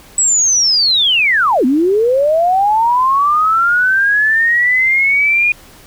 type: linear two-way sweep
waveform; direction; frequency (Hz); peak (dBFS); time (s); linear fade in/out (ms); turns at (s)
sine; down then up; 7902 to 240 to 2454; -9; 0.18-5.52; 2; 1.65
effects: pink hiss -41 dBFS RMS until 5.86 s